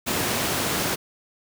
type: high-pass noise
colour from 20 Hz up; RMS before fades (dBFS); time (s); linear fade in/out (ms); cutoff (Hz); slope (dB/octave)
pink; -25; 0.06-0.96; 20; 130; 12
effects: none